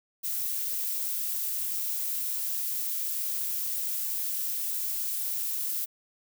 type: noise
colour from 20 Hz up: violet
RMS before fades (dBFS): -31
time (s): 0.23-5.86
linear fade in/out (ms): 20
effects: none

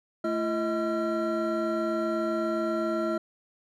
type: tone cluster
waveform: triangle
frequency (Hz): 220.9 / 338 / 635 / 1362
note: A3 / E4 / D#5 / F6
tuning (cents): +7 / +43 / +35 / -44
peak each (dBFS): -31 / -27 / -28 / -32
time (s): 0.24-3.18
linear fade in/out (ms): 5
effects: tanh soft clip ceiling -14 dBFS

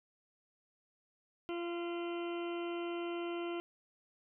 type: harmonic tone with a mistuned harmonic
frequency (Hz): 344.2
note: F4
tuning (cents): -25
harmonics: 1 / 2 / 3 / 4 / 6 / 7 / 8 / 9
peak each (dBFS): -37 / -46 / -50 / -50 / -55 / -56 / -52 / -53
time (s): 1.49-3.6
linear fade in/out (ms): 0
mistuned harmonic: 9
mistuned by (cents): -16
effects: none

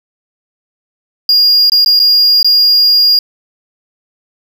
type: tone with dropouts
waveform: triangle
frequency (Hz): 4836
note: D8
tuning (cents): +50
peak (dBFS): -4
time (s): 1.29-3.19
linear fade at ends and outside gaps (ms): 2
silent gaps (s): 1.698-1.719 / 1.847-1.86 / 1.993-1.999 / 2.429-2.445
effects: none

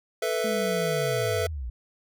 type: chord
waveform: square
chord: A suspended second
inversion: none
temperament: just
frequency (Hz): 440 / 495 / 660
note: A4 / B4 / E5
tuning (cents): 0 / +4 / +2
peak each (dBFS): -30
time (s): 0.22-1.47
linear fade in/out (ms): 5
type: linear sweep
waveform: sine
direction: down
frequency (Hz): 220 to 55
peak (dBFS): -30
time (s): 0.44-1.7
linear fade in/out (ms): 5
effects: none

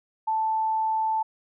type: tone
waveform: sine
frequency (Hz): 880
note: A5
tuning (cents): 0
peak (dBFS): -22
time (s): 0.27-1.23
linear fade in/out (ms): 10
effects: none

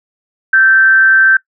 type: tone with frequency modulation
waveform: sine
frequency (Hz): 1557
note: G6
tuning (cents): -12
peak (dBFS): -5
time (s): 0.53-1.37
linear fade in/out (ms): 5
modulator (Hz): 217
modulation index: 0.26
effects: noise-tail reverb RT60 0.1 s tail -20 dB re dry

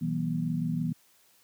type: tone cluster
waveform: sine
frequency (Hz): 122.4 / 163.2 / 189.3 / 240.2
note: B2 / E3 / F#3 / B3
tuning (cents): -15 / -17 / +40 / -48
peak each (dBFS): -38 / -29 / -36 / -32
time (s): 0.01-0.93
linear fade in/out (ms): 10
effects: white hiss -63 dBFS RMS until 1.43 s + high-pass 80 Hz 12 dB/octave

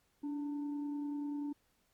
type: tone with frequency modulation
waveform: sine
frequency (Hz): 288.9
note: D4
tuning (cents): -28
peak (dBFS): -36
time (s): 0.23-1.53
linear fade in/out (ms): 10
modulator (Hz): 608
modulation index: 0.23
effects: pink hiss -75 dBFS RMS until 1.93 s + Opus 48 kbps

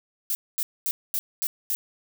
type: noise bursts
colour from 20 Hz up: violet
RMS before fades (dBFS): -26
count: 6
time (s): 0.3-1.75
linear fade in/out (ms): 0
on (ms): 50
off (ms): 230
effects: none

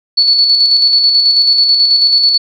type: tone with tremolo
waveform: sine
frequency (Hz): 4435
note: C#8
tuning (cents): 0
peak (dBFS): -5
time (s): 0.17-2.38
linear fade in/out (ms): 10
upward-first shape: square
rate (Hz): 9.2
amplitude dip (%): 35
effects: none

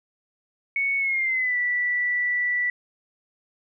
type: tone with pitch glide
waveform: sine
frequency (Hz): 2217 to 1963.7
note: C#7 to B6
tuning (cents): 0 to -10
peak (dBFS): -21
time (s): 0.76-2.7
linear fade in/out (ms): 2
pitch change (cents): -210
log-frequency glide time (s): 0.98-1.57
effects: none

